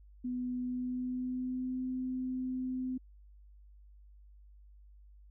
sine tone with pitch glide, 249 to 256.1 Hz, B3 to C4, +14 to -37 cents, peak -33 dBFS, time 0.24-2.98 s, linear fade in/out 10 ms, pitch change +49 cents, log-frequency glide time 0.6-1.82 s, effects added 50 Hz sine -54 dBFS peak until 5.3 s

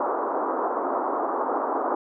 white band-pass noise, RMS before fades -26 dBFS, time 0-1.95 s, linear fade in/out 2 ms, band 270 to 1200 Hz, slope 48 dB/octave, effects none

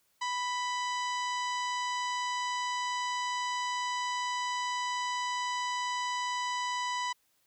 harmonic tone with a mistuned harmonic, 987.8 Hz, B5, in tune, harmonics 1 / 2 / 3 / 4 / 5 / 6 / 7 / 8, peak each -32 / -38 / -42 / -44 / -46 / -48 / -49 / -50 dBFS, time 0.21-7.13 s, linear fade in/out 10 ms, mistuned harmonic 3, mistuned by +29 cents, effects white hiss -72 dBFS RMS until 7.46 s

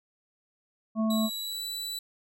harmonic tone, 220 Hz, A3, in tune, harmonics 1 / 3 / 5, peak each -24 / -34 / -38 dBFS, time 0.95-1.3 s, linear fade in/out 50 ms
sawtooth tone with pitch glide, 3913 to 3958 Hz, B7 to B7, -17 to +3 cents, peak -30 dBFS, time 1.1-1.99 s, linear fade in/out 5 ms, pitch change +20 cents, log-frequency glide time 1.32-1.65 s
effects none

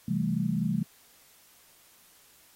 sine chord, A minor seventh, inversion first, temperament equal, 130.81 / 164.81 / 196 / 220 Hz, C3 / E3 / G3 / A3, 0 / 0 / 0 / 0 cents, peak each -34 / -30 / -30 / -31 dBFS, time 0.08-0.83 s, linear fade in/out 5 ms, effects white hiss -59 dBFS RMS until 2.55 s + AAC 48 kbps

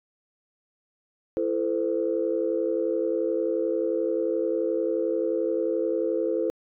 sine tone cluster, 334.8 / 442.6 / 514 Hz, E4 / A4 / C5, +27 / +10 / -31 cents, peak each -27 dBFS, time 1.37-6.5 s, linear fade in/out 0 ms, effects tanh soft clip ceiling -13 dBFS

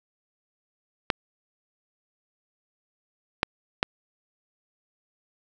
clicks, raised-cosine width 0.3 ms, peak -4 dBFS, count 3, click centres 1.102 / 3.431 / 3.829 s, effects none

